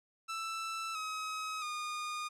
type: tone with pitch steps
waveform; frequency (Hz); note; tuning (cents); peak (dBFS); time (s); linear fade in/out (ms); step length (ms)
sawtooth; 1325 / 1272.5 / 1222.1; E6 / D#6 / D#6; +9 / +39 / -31; -33; 0.28-2.29; 20; 670
effects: low-pass 9000 Hz 12 dB/octave